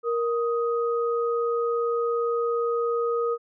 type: tone pair together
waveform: sine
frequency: 468.6 / 1251 Hz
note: A#4 / D#6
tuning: +9 / +9 cents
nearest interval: octave + perfect fourth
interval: 1700 cents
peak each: -23 / -29 dBFS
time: 0.03-3.38 s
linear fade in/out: 50 ms
effects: none